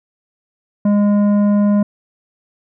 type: tone with tanh clipping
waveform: triangle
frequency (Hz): 205.2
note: G#3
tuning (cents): -21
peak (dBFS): -12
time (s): 0.85-1.83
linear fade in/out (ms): 5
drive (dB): 14
effects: none